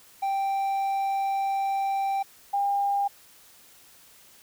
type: tone pair in turn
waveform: triangle / sine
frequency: 784 / 802.3 Hz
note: G5 / G5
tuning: 0 / +40 cents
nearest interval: unison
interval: 40 cents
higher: second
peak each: -22 dBFS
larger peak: neither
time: 0.22-2.23 / 2.53-3.08 s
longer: first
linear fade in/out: 10 ms
effects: white hiss -54 dBFS RMS until 4.42 s